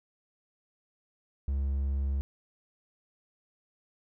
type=tone; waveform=triangle; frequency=68.8 Hz; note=C#2; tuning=12 cents flat; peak=-25 dBFS; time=1.48-2.21 s; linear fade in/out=0 ms; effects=none